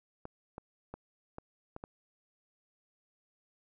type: clicks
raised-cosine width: 1 ms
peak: -28 dBFS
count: 6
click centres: 0.254 / 0.581 / 0.94 / 1.384 / 1.764 / 1.839 s
effects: none